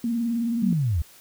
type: tone with vibrato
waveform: sine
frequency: 233.1 Hz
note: A#3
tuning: in tune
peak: -22 dBFS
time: 0.04-0.73 s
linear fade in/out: 2 ms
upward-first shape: triangle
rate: 19 Hz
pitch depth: 66 cents each way
type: linear sweep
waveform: sine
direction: down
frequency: 206.7 to 69.3 Hz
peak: -20 dBFS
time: 0.62-1.02 s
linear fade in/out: 5 ms
effects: white hiss -51 dBFS RMS until 1.2 s